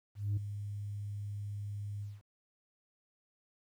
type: tone with ADSR envelope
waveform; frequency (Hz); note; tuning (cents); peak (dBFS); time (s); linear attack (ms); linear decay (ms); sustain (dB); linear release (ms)
sine; 102.3; G#2; -26; -26; 0.15-2.22; 220; 8; -11; 200
effects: tanh soft clip ceiling -28 dBFS + 11-bit